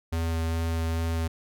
square tone with vibrato, 82.2 Hz, E2, 4 cents flat, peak -26 dBFS, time 0.12-1.28 s, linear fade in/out 10 ms, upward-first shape sine, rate 2.4 Hz, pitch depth 9 cents each way, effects none

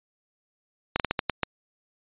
slowing click train, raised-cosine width 0.3 ms, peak -7 dBFS, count 7, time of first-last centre 0.96-1.433 s, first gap 38 ms, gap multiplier 1.29, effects resampled to 8000 Hz

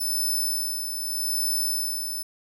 5% pulse tone with tremolo, 5274 Hz, E8, in tune, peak -17 dBFS, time 0-2.23 s, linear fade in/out 10 ms, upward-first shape sine, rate 0.82 Hz, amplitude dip 50%, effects none

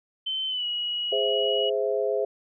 sine tone with pitch glide, 3077 to 2911 Hz, G7 to F#7, -33 to -29 cents, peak -26 dBFS, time 0.26-1.7 s, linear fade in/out 10 ms, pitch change -96 cents, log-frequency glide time 0.48-0.66 s
sine chord, Ab augmented, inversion none, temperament equal, 415.3 / 523.3 / 659.3 Hz, Ab4 / C5 / E5, 0 / 0 / 0 cents, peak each -26 / -27 / -29 dBFS, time 1.12-2.25 s, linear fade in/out 5 ms
effects none

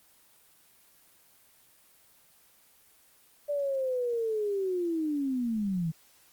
sine linear sweep, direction down, 587.3 to 155.56 Hz, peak -27 dBFS, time 3.48-5.92 s, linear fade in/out 20 ms, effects white hiss -61 dBFS RMS until 6.32 s + Opus 24 kbps

